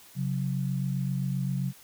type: tone pair together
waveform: sine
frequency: 135.7 / 183.3 Hz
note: C#3 / F#3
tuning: -36 / -16 cents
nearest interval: perfect fourth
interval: 520 cents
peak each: -28 / -31 dBFS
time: 0.15-1.73 s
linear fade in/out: 50 ms
effects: white hiss -53 dBFS RMS until 1.83 s